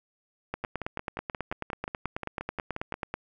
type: two click trains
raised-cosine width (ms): 0.5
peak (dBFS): -16 / -19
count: 25 / 14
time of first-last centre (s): 0.54-3.14 / 0.64-2.941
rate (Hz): 9.23 / 5.65
effects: none